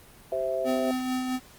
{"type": "chord", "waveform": "sine", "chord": "C major", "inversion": "second", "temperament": "equal with one note detuned", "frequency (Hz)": [387.5, 523.3, 659.3], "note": ["G4", "C5", "E5"], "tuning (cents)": [-20, 0, 0], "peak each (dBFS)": [-34, -30, -28], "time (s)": [0.32, 0.91], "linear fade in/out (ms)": 2}
{"type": "tone with tremolo", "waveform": "square", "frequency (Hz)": 255.8, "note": "C4", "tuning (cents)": -39, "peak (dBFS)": -26, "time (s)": [0.64, 1.4], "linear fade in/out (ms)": 50, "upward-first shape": "sine", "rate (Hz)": 4.5, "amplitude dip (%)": 35}
{"effects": ["pink hiss -52 dBFS RMS until 1.58 s", "Opus 32 kbps"]}